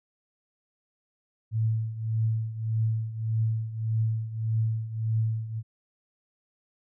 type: tone with tremolo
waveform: sine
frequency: 111.3 Hz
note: A2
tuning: 20 cents sharp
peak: -21 dBFS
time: 1.51-5.63 s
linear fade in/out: 50 ms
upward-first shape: triangle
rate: 1.7 Hz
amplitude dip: 80%
effects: none